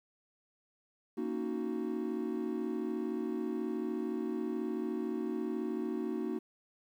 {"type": "chord", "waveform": "triangle", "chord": "D# minor seventh", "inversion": "second", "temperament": "equal", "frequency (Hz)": [233.1, 277.2, 311.1, 370], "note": ["A#3", "C#4", "D#4", "F#4"], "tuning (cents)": [0, 0, 0, 0], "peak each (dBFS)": [-36, -40, -36, -36], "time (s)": [1.17, 6.39], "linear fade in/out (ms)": 10, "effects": ["11-bit"]}